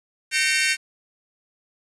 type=tone cluster; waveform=sawtooth; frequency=1546 / 1842 / 2178 / 2326 / 2728 Hz; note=G6 / A#6 / C#7 / D7 / F7; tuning=-24 / -21 / -31 / -17 / -41 cents; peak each=-22 dBFS; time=0.31-0.77 s; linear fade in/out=50 ms; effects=resampled to 24000 Hz + 8-bit